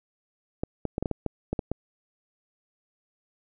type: clicks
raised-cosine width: 2 ms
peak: -14 dBFS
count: 10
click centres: 0.635 / 0.853 / 0.981 / 1.026 / 1.058 / 1.113 / 1.263 / 1.53 / 1.592 / 1.716 s
effects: none